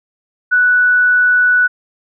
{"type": "tone", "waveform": "sine", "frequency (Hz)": 1480, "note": "F#6", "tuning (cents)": 0, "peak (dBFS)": -8, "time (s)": [0.51, 1.68], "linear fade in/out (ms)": 20, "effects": []}